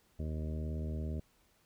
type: harmonic tone with a mistuned harmonic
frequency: 77.78 Hz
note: D#2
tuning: in tune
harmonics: 1 / 2 / 3 / 4 / 5 / 6 / 7 / 8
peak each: -36 / -42 / -44 / -51 / -50 / -55 / -55 / -53 dBFS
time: 0.19-1.2 s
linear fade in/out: 5 ms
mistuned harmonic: 1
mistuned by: -18 cents
effects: pink hiss -70 dBFS RMS until 1.65 s